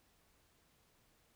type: silence
effects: pink hiss -72 dBFS RMS until 1.35 s